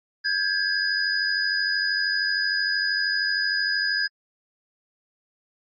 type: tone cluster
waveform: sine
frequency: 1601 / 1694 / 4958 Hz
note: G6 / G#6 / D#8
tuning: +36 / +34 / -7 cents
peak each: -26 dBFS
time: 0.24-4.08 s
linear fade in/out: 20 ms
effects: AAC 48 kbps